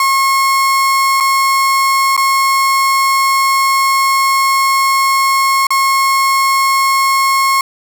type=tone with dropouts; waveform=35% pulse; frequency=1084 Hz; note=C#6; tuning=39 cents flat; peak=-8 dBFS; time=0-7.61 s; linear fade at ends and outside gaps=2 ms; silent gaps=1.202-1.206 / 2.166-2.176 / 5.669-5.705 s; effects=none